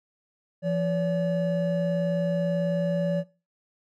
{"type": "tone pair together", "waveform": "triangle", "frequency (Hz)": [171.2, 571.9], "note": ["F3", "D5"], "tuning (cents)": [-34, -46], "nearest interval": "octave + major sixth", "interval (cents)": 2088, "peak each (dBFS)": -24, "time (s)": [0.62, 3.24], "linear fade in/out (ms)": 50, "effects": ["noise-tail reverb RT60 0.3 s tail -19 dB re dry"]}